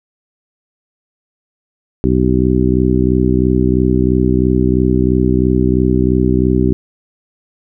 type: harmonic tone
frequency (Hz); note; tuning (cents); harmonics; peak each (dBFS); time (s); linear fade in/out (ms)
63; B1; +35; 1 / 2 / 3 / 4 / 5 / 6; -17 / -17 / -17 / -17 / -17 / -17; 2.04-6.73; 0
effects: none